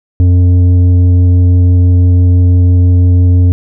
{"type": "tone with tanh clipping", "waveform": "triangle", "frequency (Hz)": 89.4, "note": "F2", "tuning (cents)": 41, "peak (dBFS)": -5, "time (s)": [0.2, 3.52], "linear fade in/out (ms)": 0, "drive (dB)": 12, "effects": []}